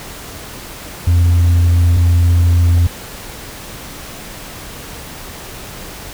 sine tone pair in turn, 86.5 / 86.5 Hz, F2 / F2, -16 / -16 cents, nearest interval unison, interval 0 cents, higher neither, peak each -5 dBFS, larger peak neither, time 1.07-1.97 / 1.97-2.87 s, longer neither, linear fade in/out 5 ms, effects tanh soft clip ceiling -7 dBFS + pink hiss -31 dBFS RMS until 6.13 s

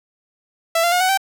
sawtooth tone with pitch steps, 664 / 690.2 / 717.4 / 745.7 / 775.2 Hz, E5 / F5 / F5 / F#5 / G5, +12 / -21 / +46 / +13 / -20 cents, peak -11 dBFS, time 0.75-1.175 s, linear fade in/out 5 ms, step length 85 ms, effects none

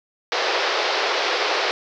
pink band-pass noise, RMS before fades -22 dBFS, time 0.32-1.71 s, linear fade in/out 0 ms, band 380 to 5300 Hz, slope 48 dB/octave, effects none

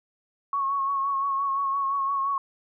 sine tone with vibrato, 1102 Hz, C#6, 11 cents flat, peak -23 dBFS, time 0.53-2.38 s, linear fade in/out 2 ms, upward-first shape sine, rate 5.8 Hz, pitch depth 33 cents each way, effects none

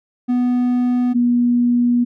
triangle / sine tone pair in turn, 246.9 / 241.8 Hz, B3 / B3, 0 / -36 cents, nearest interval unison, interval 36 cents, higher first, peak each -12 dBFS, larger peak neither, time 0.28-1.14 / 1.14-2.05 s, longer second, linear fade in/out 20 ms, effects none

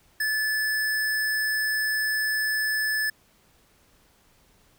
square tone, 1735 Hz, A6, 25 cents flat, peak -24 dBFS, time 0.2-3.1 s, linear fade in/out 5 ms, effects pink hiss -61 dBFS RMS until 4.78 s

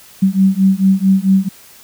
sine beating tone pair, 189.8 / 194.3 Hz, F#3 / G3, +44 / -15 cents, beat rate 4.5 Hz, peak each -12 dBFS, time 0.22-1.49 s, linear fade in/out 10 ms, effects white hiss -42 dBFS RMS until 1.83 s

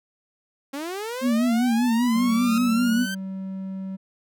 sawtooth linear sweep, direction up, 266.1 to 1568 Hz, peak -25 dBFS, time 0.73-3.15 s, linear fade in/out 10 ms
sine tone with vibrato, 236.4 Hz, A#3, 24 cents sharp, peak -18 dBFS, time 1.21-3.07 s, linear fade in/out 50 ms, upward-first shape sine, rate 5.1 Hz, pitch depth 86 cents each way
sawtooth tone with exponential growth, 1363 Hz, F6, 43 cents flat, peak -25 dBFS, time 1.93-2.58 s, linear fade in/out 2 ms, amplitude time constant 140 ms
triangle tone, 191.1 Hz, G3, 44 cents flat, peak -27 dBFS, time 2.14-3.97 s, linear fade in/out 20 ms
effects none

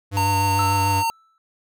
square tone with vibrato, 97.9 Hz, G2, 2 cents flat, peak -22 dBFS, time 0.11-1.04 s, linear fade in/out 50 ms, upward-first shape sine, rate 6.7 Hz, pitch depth 25 cents each way
square tone, 914 Hz, A#5, 34 cents flat, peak -20 dBFS, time 0.17-1.1 s, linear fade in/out 0 ms
triangle tone with exponential decay, 1318.5 Hz, E6, in tune, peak -21 dBFS, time 0.59-1.38 s, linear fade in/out 1 ms, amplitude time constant 170 ms
effects none

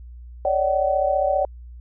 sine tone cluster, 562 / 597 / 758 Hz, C#5 / D5 / F#5, +24 / +28 / +42 cents, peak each -22 dBFS, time 0.45-1.45 s, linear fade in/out 2 ms, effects added 60 Hz sine -37 dBFS peak until 1.8 s

